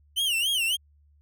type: tone with vibrato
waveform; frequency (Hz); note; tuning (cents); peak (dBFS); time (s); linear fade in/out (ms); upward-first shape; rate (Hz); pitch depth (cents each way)
45% pulse; 2960; F#7; 0; -23; 0.16-0.77; 20; sine; 3.6; 180
effects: added 73 Hz sine -57 dBFS peak until 1.21 s